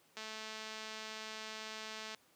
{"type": "click train", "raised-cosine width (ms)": 0.2, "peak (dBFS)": -28, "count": 432, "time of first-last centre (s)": [0.17, 2.147], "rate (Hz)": 218, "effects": ["pink hiss -68 dBFS RMS until 2.35 s", "high-pass 200 Hz 12 dB/octave"]}